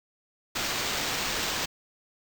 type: noise with sample-and-hold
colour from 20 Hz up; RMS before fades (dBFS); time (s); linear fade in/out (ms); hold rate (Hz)
white; -30; 0.55-1.66; 10; 11025
effects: none